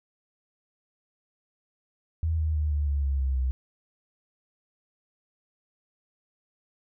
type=tone with pitch steps; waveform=sine; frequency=80.9 / 78.28 / 75.74 / 73.29 / 70.92 / 68.62 / 66.4 / 64.25 Hz; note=E2 / D#2 / D#2 / D2 / C#2 / C#2 / C2 / C2; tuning=-32 / +11 / -46 / -3 / +40 / -17 / +26 / -31 cents; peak=-23 dBFS; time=2.23-3.51 s; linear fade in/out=0 ms; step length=160 ms; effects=none